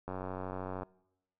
click train, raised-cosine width 1 ms, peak -25 dBFS, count 71, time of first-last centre 0.08-0.832 s, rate 93.1 Hz, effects noise-tail reverb RT60 0.9 s tail -24 dB re dry

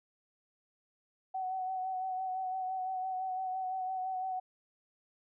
sine tone with vibrato, 750 Hz, F#5, 23 cents sharp, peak -33 dBFS, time 1.34-4.4 s, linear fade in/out 10 ms, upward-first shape sine, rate 5.9 Hz, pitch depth 26 cents each way, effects none

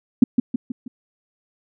sine tone with echo, 245.4 Hz, B3, 11 cents flat, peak -5 dBFS, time 0.22-0.24 s, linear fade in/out 5 ms, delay 160 ms, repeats 4, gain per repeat -6 dB, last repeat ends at 0.88 s, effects none

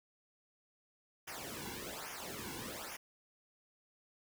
pink noise with flanger, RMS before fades -45 dBFS, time 1.27-2.97 s, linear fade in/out 10 ms, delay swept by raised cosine 0.24 to 1.64 ms, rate 1.2 Hz, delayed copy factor -0.9, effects none

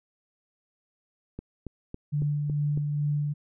click train, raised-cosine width 3 ms, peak -23 dBFS, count 6, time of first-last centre 1.39-2.775 s, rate 3.61 Hz
sine tone with tremolo, 146.83 Hz, D3, in tune, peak -23 dBFS, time 2.12-3.34 s, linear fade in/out 20 ms, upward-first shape sine, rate 2.3 Hz, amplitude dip 30%
effects none

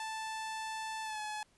sawtooth tone with pitch glide, 880 to 851 Hz, A5 to G#5, 0 to +42 cents, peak -34 dBFS, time 0-1.43 s, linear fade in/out 2 ms, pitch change -58 cents, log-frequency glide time 1.03-1.2 s, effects pink hiss -69 dBFS RMS until 1.57 s + resampled to 24000 Hz

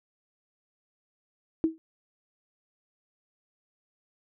sine tone with exponential decay, 322.1 Hz, E4, 40 cents flat, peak -17 dBFS, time 1.64-1.78 s, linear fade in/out 0 ms, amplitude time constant 30 ms, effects none

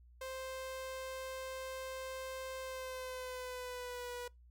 sawtooth tone with pitch glide, 523.3 to 488.3 Hz, C5 to B4, 0 to -20 cents, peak -38 dBFS, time 0.21-4.28 s, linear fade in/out 5 ms, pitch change -120 cents, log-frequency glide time 2.61-4.12 s, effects noise-tail reverb RT60 0.2 s tail -24 dB re dry + added 60 Hz sine -58 dBFS peak until 4.5 s

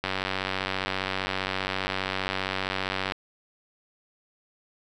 click train, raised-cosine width 0.3 ms, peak -11 dBFS, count 294, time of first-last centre 0.04-3.121 s, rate 95.1 Hz, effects none

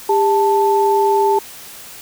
sine tone pair together, 400 / 880 Hz, G4 / A5, +35 / 0 cents, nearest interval octave + major second, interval 1365 cents, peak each -14 / -14 dBFS, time 0.09-1.39 s, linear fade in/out 5 ms, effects white hiss -36 dBFS RMS until 2.01 s

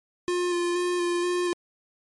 square tone with vibrato, 352.1 Hz, F4, 14 cents sharp, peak -24 dBFS, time 0.28-1.53 s, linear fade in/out 0 ms, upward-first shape square, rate 2.1 Hz, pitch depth 16 cents each way, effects MP3 48 kbps

